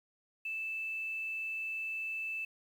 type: tone with quantisation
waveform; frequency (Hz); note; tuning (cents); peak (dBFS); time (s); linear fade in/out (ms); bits
sine; 2637; E7; 0; -35; 0.45-2.45; 5; 10
effects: none